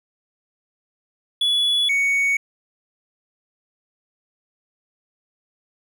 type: tone pair in turn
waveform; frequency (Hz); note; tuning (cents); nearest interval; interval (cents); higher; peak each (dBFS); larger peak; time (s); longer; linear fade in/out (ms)
triangle; 3410 / 2230; G#7 / C#7; +45 / +10; perfect fifth; 735; first; -15; neither; 1.41-1.89 / 1.89-2.37; neither; 5
effects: none